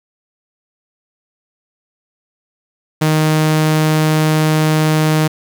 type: tone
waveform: sawtooth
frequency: 155.56 Hz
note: D#3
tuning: in tune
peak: -7 dBFS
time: 3.01-5.28 s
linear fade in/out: 10 ms
effects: 8-bit